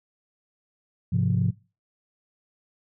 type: chord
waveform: sine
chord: F minor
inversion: first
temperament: equal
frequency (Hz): 103.83 / 130.81 / 174.61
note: Ab2 / C3 / F3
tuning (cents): 0 / 0 / 0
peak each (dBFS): -24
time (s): 1.12-1.51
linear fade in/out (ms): 10
effects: noise-tail reverb RT60 0.3 s tail -21 dB re dry + tanh soft clip ceiling -12 dBFS